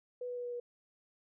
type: tone with pitch steps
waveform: sine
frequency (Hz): 493.9 / 491.1 / 488.2 / 485.4 / 482.6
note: B4 / B4 / B4 / B4 / B4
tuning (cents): 0 / -10 / -20 / -30 / -40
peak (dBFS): -37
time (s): 0.21-0.6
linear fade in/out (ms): 5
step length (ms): 78
effects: none